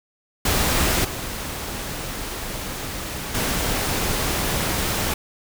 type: noise with level steps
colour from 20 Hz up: pink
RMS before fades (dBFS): -20 / -30 / -23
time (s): 0.45-5.14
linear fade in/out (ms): 5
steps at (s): 1.04 / 3.34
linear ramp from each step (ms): 10
effects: none